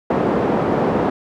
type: band-pass noise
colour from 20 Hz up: pink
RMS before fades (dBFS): -18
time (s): 0.1-1.1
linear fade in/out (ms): 5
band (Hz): 220 to 770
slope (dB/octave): 12
effects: none